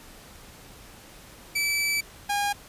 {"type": "tone pair in turn", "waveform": "sawtooth", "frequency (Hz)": [2310, 813.6], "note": ["D7", "G#5"], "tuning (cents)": [-29, -36], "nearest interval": "octave + tritone", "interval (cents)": 1807, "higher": "first", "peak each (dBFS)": -20, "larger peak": "neither", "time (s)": [[1.55, 2.01], [2.29, 2.53]], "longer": "first", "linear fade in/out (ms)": 10, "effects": ["pink hiss -48 dBFS RMS until 2.68 s", "resampled to 32000 Hz"]}